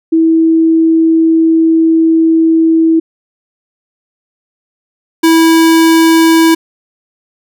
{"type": "tone pair in turn", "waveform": ["sine", "square"], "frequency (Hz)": [325, 326.7], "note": ["E4", "E4"], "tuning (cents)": [-24, -15], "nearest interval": "unison", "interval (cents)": 9, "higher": "second", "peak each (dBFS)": -5, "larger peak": "neither", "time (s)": [[0.12, 3], [5.23, 6.55]], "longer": "first", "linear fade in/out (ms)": 10, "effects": []}